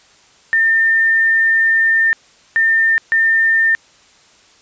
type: tone bursts at uneven times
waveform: sine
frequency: 1805 Hz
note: A6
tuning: 44 cents sharp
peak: -10 dBFS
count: 3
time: 0.53-2.13 / 2.56-2.98 / 3.12-3.75 s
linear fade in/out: 0 ms
effects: white hiss -49 dBFS RMS until 4.61 s + resampled to 16000 Hz